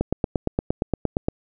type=click train; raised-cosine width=2 ms; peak=-7 dBFS; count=12; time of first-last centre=0.01-1.285 s; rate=8.63 Hz; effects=none